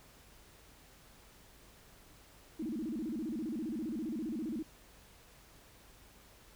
sine tone with vibrato, 268.6 Hz, C4, 46 cents sharp, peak -35 dBFS, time 2.59-4.63 s, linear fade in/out 10 ms, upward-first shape square, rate 15 Hz, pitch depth 290 cents each way, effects added 50 Hz sine -65 dBFS peak until 6.55 s + pink hiss -60 dBFS RMS until 6.55 s

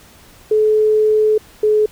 sine tone pair in turn, 430 / 426.3 Hz, A4 / G#4, -40 / +45 cents, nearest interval unison, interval 15 cents, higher first, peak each -10 dBFS, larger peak neither, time 0.51-1.38 / 1.63-1.86 s, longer first, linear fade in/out 5 ms, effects pink hiss -45 dBFS RMS until 1.91 s

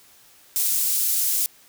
pink high-pass noise, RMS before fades -22 dBFS, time 0.56-1.46 s, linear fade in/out 0 ms, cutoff 9300 Hz, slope 12 dB/octave, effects white hiss -53 dBFS RMS until 1.68 s

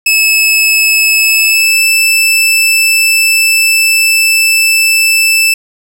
sawtooth tone with pitch glide, 2600 to 2641 Hz, E7 to E7, -24 to +3 cents, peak -3 dBFS, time 0.06-5.54 s, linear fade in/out 5 ms, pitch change +27 cents, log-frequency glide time 1.18-1.84 s, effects none

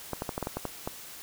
clicks, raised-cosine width 1 ms, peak -17 dBFS, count 9, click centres 0.133 / 0.221 / 0.292 / 0.379 / 0.427 / 0.471 / 0.57 / 0.653 / 0.875 s, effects white hiss -45 dBFS RMS until 1.22 s

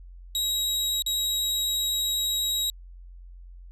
sawtooth tone with dropouts, 3827 Hz, A#7, 45 cents sharp, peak -21 dBFS, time 0.35-2.7 s, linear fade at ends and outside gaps 1 ms, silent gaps 1.022-1.063 s, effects added 44 Hz sine -42 dBFS peak until 3.71 s + resampled to 32000 Hz

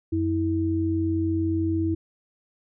sine tone pair together, 91.1 / 324.6 Hz, F#2 / E4, -26 / -27 cents, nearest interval octave + minor seventh, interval 2199 cents, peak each -26 / -23 dBFS, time 0.12-1.95 s, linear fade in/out 10 ms, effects none

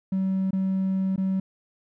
triangle tone with dropouts, 190.5 Hz, G3, 49 cents flat, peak -19 dBFS, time 0.12-1.4 s, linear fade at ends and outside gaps 5 ms, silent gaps 0.508-0.53 / 1.161-1.178 s, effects tanh soft clip ceiling -17 dBFS

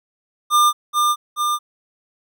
square tone with echo, 1200 Hz, D6, 37 cents sharp, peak -12 dBFS, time 0.5-0.73 s, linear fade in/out 50 ms, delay 430 ms, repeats 2, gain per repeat -3 dB, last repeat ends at 1.59 s, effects none

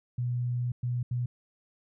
sine tone bursts at uneven times, 122.5 Hz, B2, 14 cents flat, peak -27 dBFS, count 3, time 0.18-0.72 / 0.83-1.03 / 1.11-1.26 s, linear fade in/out 5 ms, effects none

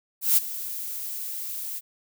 violet noise with ADSR envelope, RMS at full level -17 dBFS, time 0.21-1.81 s, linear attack 160 ms, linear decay 22 ms, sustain -16 dB, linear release 39 ms, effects none

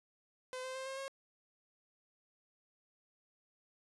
sawtooth tone with pitch steps, 511 / 518.7 / 526.6 / 534.5 / 542.6 Hz, C5 / C5 / C5 / C5 / C#5, -41 / -15 / +11 / +37 / -37 cents, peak -37 dBFS, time 0.53-1.08 s, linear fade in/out 0 ms, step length 110 ms, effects resampled to 24000 Hz

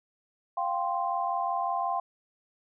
sine chord, F suspended second, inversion none, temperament equal, 698.5 / 784 / 1046.5 Hz, F5 / G5 / C6, 0 / 0 / 0 cents, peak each -31 / -31 / -31 dBFS, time 0.57-2 s, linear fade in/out 5 ms, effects none

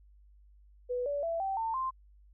sine tone with pitch steps, 493.9 / 573.9 / 666.9 / 775 / 900.6 / 1046.5 Hz, B4 / D5 / E5 / G5 / A5 / C6, 0 / -40 / +20 / -20 / +40 / 0 cents, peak -30 dBFS, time 0.89-1.91 s, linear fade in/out 20 ms, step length 170 ms, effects added 50 Hz sine -56 dBFS peak until 2.33 s

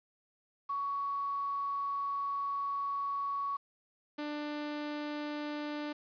sine / sawtooth tone pair in turn, 1120 / 296.6 Hz, C#6 / D4, +18 / +17 cents, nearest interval octave + major seventh, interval 2301 cents, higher first, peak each -32 / -32 dBFS, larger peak neither, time 0.69-3.57 / 4.18-5.93 s, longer first, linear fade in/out 10 ms, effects resampled to 11025 Hz + 10-bit

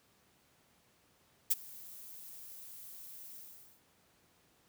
violet noise with ADSR envelope, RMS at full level -26 dBFS, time 1.5-3.82 s, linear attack 15 ms, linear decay 26 ms, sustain -24 dB, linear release 460 ms, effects pink hiss -69 dBFS RMS until 4.68 s + high-pass 80 Hz 12 dB/octave

